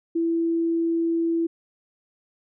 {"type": "tone", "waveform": "sine", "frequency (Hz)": 332.6, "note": "E4", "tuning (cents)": 16, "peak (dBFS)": -20, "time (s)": [0.15, 1.47], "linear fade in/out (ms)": 10, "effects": []}